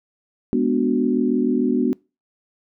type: chord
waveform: sine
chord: G# half-diminished seventh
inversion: none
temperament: equal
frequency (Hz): 207.7 / 246.9 / 293.7 / 370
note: G#3 / B3 / D4 / F#4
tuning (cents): 0 / 0 / 0 / 0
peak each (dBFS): -25 / -19 / -23 / -23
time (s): 0.53-1.93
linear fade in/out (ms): 0
effects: noise-tail reverb RT60 0.3 s tail -25 dB re dry